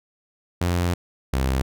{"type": "tone pair in turn", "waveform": "sawtooth", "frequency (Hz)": [87.8, 65.78], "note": ["F2", "C2"], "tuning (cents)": [10, 10], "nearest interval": "perfect fourth", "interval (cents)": 500, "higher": "first", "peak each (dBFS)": -16, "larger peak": "neither", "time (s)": [[0.61, 0.94], [1.33, 1.62]], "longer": "first", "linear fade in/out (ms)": 5, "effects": []}